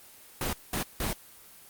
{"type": "noise bursts at uneven times", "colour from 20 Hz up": "pink", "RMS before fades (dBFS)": -30, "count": 3, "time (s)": [[0.41, 0.53], [0.73, 0.83], [1, 1.13]], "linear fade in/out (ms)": 2, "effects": ["white hiss -52 dBFS RMS until 1.69 s", "Opus 24 kbps"]}